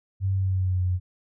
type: tone with pitch glide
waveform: sine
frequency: 96.3 to 90.9 Hz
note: G2 to F#2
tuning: -30 to -30 cents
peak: -21 dBFS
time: 0.2-1 s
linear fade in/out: 50 ms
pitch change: -100 cents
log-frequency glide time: 0.34-0.83 s
effects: none